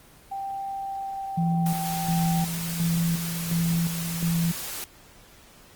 sine tone with pitch glide, 785 to 777.3 Hz, G5 to G5, +2 to -15 cents, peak -29 dBFS, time 0.31-2.45 s, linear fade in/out 10 ms, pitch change -17 cents, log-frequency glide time 0.67-1.81 s
sine tone with tremolo, 167.9 Hz, E3, 32 cents sharp, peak -21 dBFS, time 1.37-4.52 s, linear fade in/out 10 ms, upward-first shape square, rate 1.4 Hz, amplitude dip 60%
white noise, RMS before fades -34 dBFS, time 1.66-4.84 s, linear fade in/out 0 ms
effects pink hiss -52 dBFS RMS until 5.75 s + Opus 24 kbps

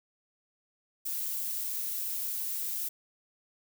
violet noise, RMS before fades -34 dBFS, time 1.05-2.89 s, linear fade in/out 10 ms, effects none

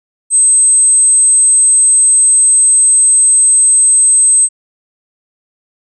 sine tone, 8240 Hz, C9, 28 cents flat, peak -5 dBFS, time 0.3-4.49 s, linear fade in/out 50 ms, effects none

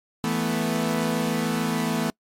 sawtooth chord, E suspended fourth, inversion none, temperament equal, 164.81 / 220 / 246.9 Hz, E3 / A3 / B3, 0 / 0 / 0 cents, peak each -24 / -22 / -23 dBFS, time 0.24-2.1 s, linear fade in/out 0 ms, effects noise-tail reverb RT60 0.1 s tail -26 dB re dry + MP3 64 kbps

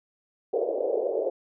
pink band-pass noise, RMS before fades -27 dBFS, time 0.53-1.3 s, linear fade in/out 5 ms, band 400 to 610 Hz, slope 48 dB/octave, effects none

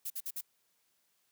violet noise bursts, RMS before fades -38 dBFS, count 4, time 0.05-0.412 s, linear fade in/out 10 ms, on 53 ms, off 50 ms, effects white hiss -75 dBFS RMS until 1.31 s + high-pass 100 Hz 12 dB/octave

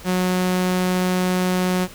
sawtooth tone, 182.8 Hz, F#3, 21 cents flat, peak -14 dBFS, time 0.04-1.88 s, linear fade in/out 50 ms, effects pink hiss -41 dBFS RMS until 1.94 s

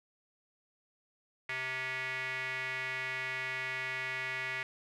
square tone with band-pass filter, 130 Hz, C3, 11 cents flat, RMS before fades -37 dBFS, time 1.49-4.63 s, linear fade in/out 2 ms, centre 2100 Hz, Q 4.8, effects none

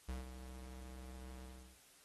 square tone with ADSR envelope, 63.9 Hz, C2, 40 cents flat, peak -40 dBFS, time 0.08-1.79 s, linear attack 12 ms, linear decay 160 ms, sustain -10 dB, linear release 370 ms, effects white hiss -65 dBFS RMS until 2.04 s + AAC 32 kbps

